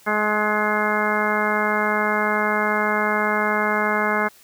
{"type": "harmonic tone", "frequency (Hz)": 211.3, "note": "G#3", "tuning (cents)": 30, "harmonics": [1, 2, 3, 4, 5, 6, 7, 8, 10], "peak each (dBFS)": [-27, -27, -27, -27, -27, -27, -27, -27, -27], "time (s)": [0.06, 4.29], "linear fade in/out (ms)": 20, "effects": ["white hiss -51 dBFS RMS until 4.43 s"]}